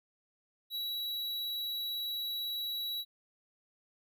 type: tone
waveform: square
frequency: 3906 Hz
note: B7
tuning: 20 cents flat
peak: -35 dBFS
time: 0.7-3.05 s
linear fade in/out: 50 ms
effects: none